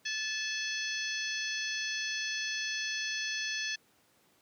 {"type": "harmonic tone with a mistuned harmonic", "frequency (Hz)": 870, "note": "A5", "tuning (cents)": -20, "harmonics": [2, 3, 4, 5, 6, 7], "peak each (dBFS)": [-37, -39, -40, -41, -42, -42], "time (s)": [0.05, 3.76], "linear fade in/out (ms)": 10, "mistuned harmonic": 4, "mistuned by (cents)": -55, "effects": ["pink hiss -67 dBFS RMS until 4.41 s", "high-pass 150 Hz 12 dB/octave"]}